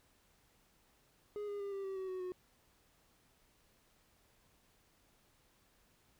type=tone with pitch steps; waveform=triangle; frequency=415.3 / 407.7 / 400.2 / 392.9 / 385.7 / 378.6 / 371.7 / 364.9 Hz; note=G#4 / G#4 / G4 / G4 / G4 / F#4 / F#4 / F#4; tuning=0 / -32 / +36 / +4 / -28 / +40 / +8 / -24 cents; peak=-37 dBFS; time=1.36-2.32 s; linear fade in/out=0 ms; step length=120 ms; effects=pink hiss -71 dBFS RMS until 6.19 s